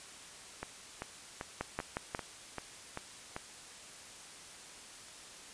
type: two click trains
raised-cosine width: 0.5 ms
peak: -19 / -23 dBFS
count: 4 / 8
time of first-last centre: 1.61-2.149 / 0.63-3.364 s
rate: 5.57 / 2.56 Hz
effects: white hiss -51 dBFS RMS until 5.53 s + resampled to 22050 Hz